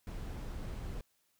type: noise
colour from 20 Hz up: brown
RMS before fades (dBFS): -41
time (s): 0.07-1.01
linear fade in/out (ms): 2
effects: white hiss -75 dBFS RMS until 1.39 s